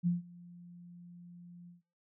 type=tone with ADSR envelope; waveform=sine; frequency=174.61 Hz; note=F3; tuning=in tune; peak=-25 dBFS; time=0.03-1.82 s; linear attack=38 ms; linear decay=150 ms; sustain=-24 dB; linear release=140 ms; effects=noise-tail reverb RT60 0.4 s tail -26 dB re dry